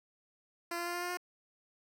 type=tone with pitch steps; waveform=10% pulse; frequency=342.8 / 345.6 / 348.4 / 351.2 / 354.1 / 356.9 Hz; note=F4 / F4 / F4 / F4 / F4 / F4; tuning=-32 / -18 / -4 / +10 / +24 / +38 cents; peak=-27 dBFS; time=0.71-1.172 s; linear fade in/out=5 ms; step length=77 ms; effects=none